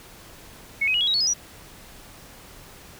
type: tone with pitch steps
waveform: sine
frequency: 2200 / 2527 / 2903 / 3335 / 3830 / 4400 / 5054 / 5806 Hz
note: C#7 / D#7 / F#7 / G#7 / A#7 / C#8 / D#8 / F#8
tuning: -14 / +26 / -34 / +7 / +46 / -14 / +26 / -34 cents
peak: -19 dBFS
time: 0.81-1.338 s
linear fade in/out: 10 ms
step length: 66 ms
effects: pink hiss -46 dBFS RMS until 2.99 s